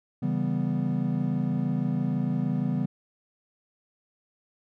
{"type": "chord", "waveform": "triangle", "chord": "C# half-diminished seventh", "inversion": "none", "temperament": "equal", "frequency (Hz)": [138.59, 164.81, 196, 246.9], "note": ["C#3", "E3", "G3", "B3"], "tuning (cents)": [0, 0, 0, 0], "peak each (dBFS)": -28, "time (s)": [0.22, 2.86], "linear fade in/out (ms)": 10, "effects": []}